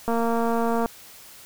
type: click train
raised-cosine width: 1 ms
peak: -12 dBFS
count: 181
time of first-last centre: 0.08-0.859 s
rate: 231 Hz
effects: white hiss -46 dBFS RMS until 1.45 s